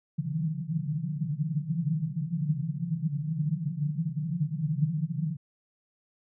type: band-pass noise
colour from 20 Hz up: white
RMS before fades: -30 dBFS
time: 0.18-5.37 s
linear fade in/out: 10 ms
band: 140 to 170 Hz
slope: 96 dB/octave
effects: none